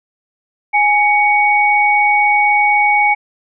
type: tone pair together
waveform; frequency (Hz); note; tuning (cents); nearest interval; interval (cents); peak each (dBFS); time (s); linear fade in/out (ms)
sine; 830.6 / 2238; G#5 / C#7; 0 / +16; octave + perfect fourth; 1716; -12; 0.73-3.15; 20
effects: none